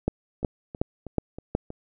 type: two click trains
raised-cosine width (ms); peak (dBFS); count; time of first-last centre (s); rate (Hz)
2; -9 / -23; 5 / 5; 0.08-1.551 / 0.43-1.704; 2.72 / 3.14
effects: none